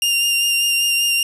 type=tone with vibrato; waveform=sawtooth; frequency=2794 Hz; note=F7; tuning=in tune; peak=-12 dBFS; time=0.02-1.23 s; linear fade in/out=2 ms; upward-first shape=sine; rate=5.1 Hz; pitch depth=16 cents each way; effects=resampled to 32000 Hz + 8-bit